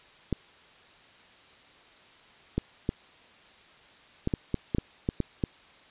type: clicks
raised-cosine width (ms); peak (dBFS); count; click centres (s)
3; -13; 11; 0.327 / 2.58 / 2.891 / 4.274 / 4.338 / 4.543 / 4.748 / 4.784 / 5.089 / 5.203 / 5.438
effects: white hiss -55 dBFS RMS until 5.9 s + resampled to 8000 Hz